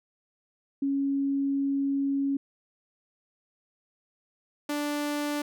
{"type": "tone pair in turn", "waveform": ["sine", "sawtooth"], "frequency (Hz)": [276.8, 293.3], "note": ["C#4", "D4"], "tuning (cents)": [-2, -2], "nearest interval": "minor second", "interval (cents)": 100, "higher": "second", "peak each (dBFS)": -24, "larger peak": "neither", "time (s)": [[0.82, 2.37], [4.69, 5.42]], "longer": "first", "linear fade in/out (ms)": 5, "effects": []}